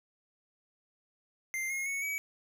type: tone with pitch steps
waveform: square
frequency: 2093 / 2152 / 2212 / 2275 Hz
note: C7 / C7 / C#7 / C#7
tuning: 0 / +48 / -4 / +44 cents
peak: -33 dBFS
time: 1.54-2.18 s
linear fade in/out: 0 ms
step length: 160 ms
effects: none